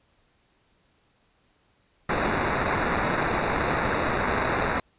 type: noise with sample-and-hold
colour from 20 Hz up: white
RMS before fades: -25 dBFS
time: 2.09-4.8 s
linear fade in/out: 5 ms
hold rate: 3150 Hz
effects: pink hiss -66 dBFS RMS until 4.98 s + resampled to 8000 Hz